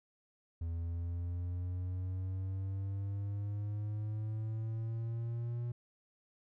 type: exponential sweep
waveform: triangle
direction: up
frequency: 83 to 120.3 Hz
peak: -33 dBFS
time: 0.61-5.72 s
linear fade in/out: 5 ms
effects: none